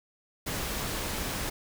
pink noise, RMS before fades -33 dBFS, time 0.46-1.5 s, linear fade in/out 10 ms, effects none

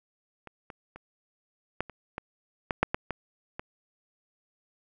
clicks, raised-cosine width 0.5 ms, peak -28 / -26 / -29 / -13 / -28 / -19 / -12 / -6 / -11 / -16 / -20 dBFS, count 11, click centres 0.473 / 0.702 / 0.96 / 1.806 / 1.897 / 2.181 / 2.708 / 2.83 / 2.945 / 3.107 / 3.595 s, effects none

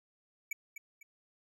square tone with echo, 2293 Hz, D7, 42 cents flat, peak -34 dBFS, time 0.51-0.53 s, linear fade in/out 5 ms, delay 250 ms, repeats 2, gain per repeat -9 dB, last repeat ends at 1.03 s, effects none

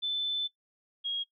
sine tone pair in turn, 3520 / 3280 Hz, A7 / G#7, 0 / -22 cents, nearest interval minor second, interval 122 cents, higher first, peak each -28 / -30 dBFS, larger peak first, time 0.02-0.48 / 1.04-1.24 s, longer first, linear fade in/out 20 ms, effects noise-tail reverb RT60 0.1 s tail -19 dB re dry

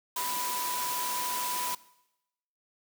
sine tone in noise, 987.8 Hz, B5, in tune, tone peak -33 dBFS, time 0.16-1.75 s, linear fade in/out 5 ms, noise white, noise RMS -34 dBFS, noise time 0.16-1.75 s, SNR -2 dB, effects noise-tail reverb RT60 0.9 s tail -20 dB re dry + high-pass 200 Hz 12 dB/octave

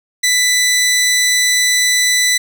15% pulse tone, 1988 Hz, B6, 11 cents sharp, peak -5 dBFS, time 0.23-2.38 s, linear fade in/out 10 ms, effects none

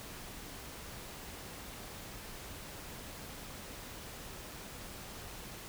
silence, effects pink hiss -47 dBFS RMS until 5.68 s

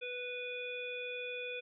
harmonic tone, 493.9 Hz, B4, in tune, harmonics 1 / 3 / 5 / 7, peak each -42 / -51 / -41 / -49 dBFS, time 0.01-1.61 s, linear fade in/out 20 ms, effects none

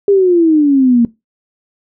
sine exponential sweep, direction down, 407.9 to 230 Hz, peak -6 dBFS, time 0.08-1.05 s, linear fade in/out 2 ms, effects noise-tail reverb RT60 0.2 s tail -20 dB re dry

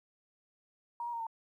sine tone with pitch steps, 945 / 952 / 928 / 906 Hz, A#5 / A#5 / A#5 / A#5, +23 / +36 / -8 / -50 cents, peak -35 dBFS, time 1-1.268 s, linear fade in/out 2 ms, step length 67 ms, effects 12-bit

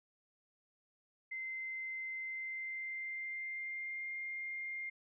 sine tone with pitch glide, 2073 to 2114 Hz, C7 to C7, -17 to +17 cents, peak -39 dBFS, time 1.31-4.9 s, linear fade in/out 10 ms, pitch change +34 cents, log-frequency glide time 2.2-4.12 s, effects none

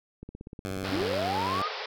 click train, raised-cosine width 3 ms, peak -28 dBFS, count 14, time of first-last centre 0.23-1.013 s, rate 16.6 Hz
10% pulse tone with vibrato, 95.3 Hz, G2, 48 cents flat, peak -24 dBFS, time 0.65-1.62 s, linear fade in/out 0 ms, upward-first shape triangle, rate 15 Hz, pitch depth 31 cents each way
pink band-pass noise, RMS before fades -36 dBFS, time 0.84-1.86 s, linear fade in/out 5 ms, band 410 to 5300 Hz, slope 96 dB/octave
sine linear sweep, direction up, 247.9 to 1282 Hz, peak -28 dBFS, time 0.91-1.69 s, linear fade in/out 20 ms
effects none

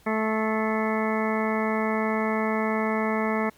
harmonic tone with a mistuned harmonic, 218.5 Hz, A3, 12 cents flat, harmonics 1 / 2 / 3 / 4 / 5 / 6 / 8 / 9 / 10, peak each -26 / -29 / -31 / -32 / -33 / -34 / -35 / -36 / -36 dBFS, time 0.06-3.5 s, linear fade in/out 10 ms, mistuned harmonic 9, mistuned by +44 cents, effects pink hiss -57 dBFS RMS until 3.57 s + MP3 96 kbps

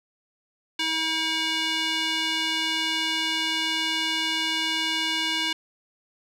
square tone with band-pass filter, 320.5 Hz, E4, 49 cents flat, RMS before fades -26 dBFS, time 0.79-5.53 s, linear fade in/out 5 ms, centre 3200 Hz, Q 2, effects none

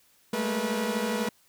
sawtooth tone cluster, 200.8 / 216.5 / 229 / 485.4 Hz, G3 / A3 / A#3 / B4, +42 / -28 / -31 / -30 cents, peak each -32 / -26 / -32 / -27 dBFS, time 0.33-1.29 s, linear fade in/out 5 ms, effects white hiss -63 dBFS RMS until 1.48 s

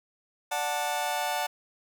sawtooth chord, D major, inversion none, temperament just, 587.3 / 734.2 / 881 Hz, D5 / F#5 / A5, 0 / -14 / +2 cents, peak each -31 / -27 / -27 dBFS, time 0.51-1.47 s, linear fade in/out 10 ms, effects none

